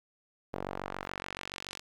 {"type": "tone with band-pass filter sweep", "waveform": "sawtooth", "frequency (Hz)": 47.05, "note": "F#1", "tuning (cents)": 30, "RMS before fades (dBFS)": -41, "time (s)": [0.53, 1.8], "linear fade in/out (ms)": 10, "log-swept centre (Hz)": [570, 4800], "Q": 0.96, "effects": ["10-bit"]}